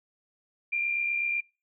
sine tone pair together, 2383 / 2451 Hz, D7 / D#7, +25 / -27 cents, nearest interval unison, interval 48 cents, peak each -26 / -35 dBFS, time 0.72-1.41 s, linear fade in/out 10 ms, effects noise-tail reverb RT60 0.3 s tail -26 dB re dry

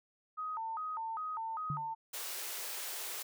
sine tone with vibrato, 1062 Hz, C6, 25 cents sharp, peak -36 dBFS, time 0.37-1.95 s, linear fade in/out 20 ms, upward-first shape square, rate 2.5 Hz, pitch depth 290 cents each way
sine tone with exponential decay, 146.83 Hz, D3, in tune, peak -32 dBFS, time 1.7-1.94 s, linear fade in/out 2 ms, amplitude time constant 52 ms
white high-pass noise, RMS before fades -41 dBFS, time 2.13-3.23 s, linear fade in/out 10 ms, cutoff 350 Hz, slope 96 dB/octave
effects none

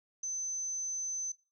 sine tone, 6130 Hz, G8, 40 cents flat, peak -34 dBFS, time 0.23-1.32 s, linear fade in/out 5 ms, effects noise-tail reverb RT60 0.3 s tail -22 dB re dry

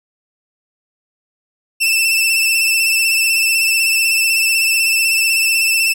sawtooth tone with vibrato, 2659 Hz, E7, 14 cents sharp, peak -9 dBFS, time 1.8-5.94 s, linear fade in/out 20 ms, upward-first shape sine, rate 16 Hz, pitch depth 38 cents each way, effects none

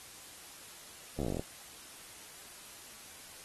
slowing click train, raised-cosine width 2 ms, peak -22 dBFS, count 12, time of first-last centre 1.19-1.395 s, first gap 13 ms, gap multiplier 1.07, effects white hiss -51 dBFS RMS until 3.44 s + AAC 32 kbps

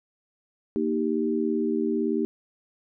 sine chord, Eb major, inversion second, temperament equal, 233.1 / 311.1 / 392 Hz, Bb3 / Eb4 / G4, 0 / 0 / 0 cents, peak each -27 dBFS, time 0.76-2.25 s, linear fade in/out 0 ms, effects none

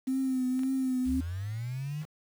sine tone with vibrato, 259.5 Hz, C4, 14 cents flat, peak -26 dBFS, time 0.07-1.21 s, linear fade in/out 10 ms, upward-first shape triangle, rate 1.9 Hz, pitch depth 50 cents each way
clicks, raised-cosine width 0.3 ms, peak -31 dBFS, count 2, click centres 0.593 / 0.634 s
sine linear sweep, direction up, 65.41 to 157.8 Hz, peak -32 dBFS, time 1.05-2.06 s, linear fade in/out 50 ms
effects 8-bit

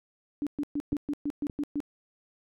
sine tone bursts, 290.6 Hz, D4, 18 cents flat, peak -27 dBFS, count 9, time 0.42-1.803 s, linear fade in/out 0 ms, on 47 ms, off 120 ms
clicks, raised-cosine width 3 ms, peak -19 / -22 dBFS, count 2, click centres 0.929 / 1.498 s
effects none

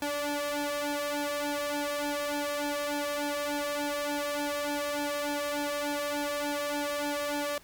sawtooth tone with flanger, 290.6 Hz, D4, 18 cents flat, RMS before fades -32 dBFS, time 0.02-7.58 s, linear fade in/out 2 ms, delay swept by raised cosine 1.2 to 1.85 ms, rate 3.4 Hz, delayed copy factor +0.85, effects pink hiss -56 dBFS RMS until 7.63 s

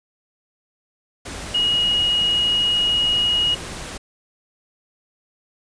sine tone in noise, 2890 Hz, F#7, 41 cents flat, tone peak -16 dBFS, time 1.54-3.55 s, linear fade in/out 10 ms, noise pink, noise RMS -32 dBFS, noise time 1.25-3.98 s, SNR +13 dB, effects resampled to 22050 Hz

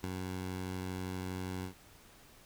15% pulse tone with ADSR envelope, 92.5 Hz, F#2, in tune, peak -27 dBFS, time 0.03-1.74 s, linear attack 11 ms, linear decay 15 ms, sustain -4 dB, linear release 100 ms, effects pink hiss -59 dBFS RMS until 2.45 s

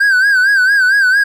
triangle tone with vibrato, 1568 Hz, G6, in tune, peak -6 dBFS, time 0-1.24 s, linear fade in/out 10 ms, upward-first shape sine, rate 4.4 Hz, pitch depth 100 cents each way, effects none

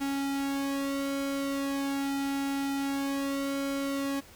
sawtooth tone with flanger, 276.6 Hz, C#4, 4 cents flat, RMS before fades -31 dBFS, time 0-4.21 s, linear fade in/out 20 ms, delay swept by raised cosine 1.7 to 2.5 ms, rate 0.41 Hz, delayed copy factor -0.8, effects pink hiss -53 dBFS RMS until 4.35 s

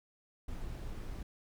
brown noise, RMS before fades -41 dBFS, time 0.48-1.23 s, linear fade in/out 5 ms, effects none

